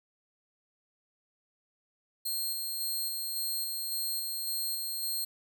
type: tone with tremolo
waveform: 10% pulse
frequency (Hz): 4220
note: C8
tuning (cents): +14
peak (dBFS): -24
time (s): 2.25-5.25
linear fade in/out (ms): 10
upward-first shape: square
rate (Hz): 1.8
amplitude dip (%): 25
effects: none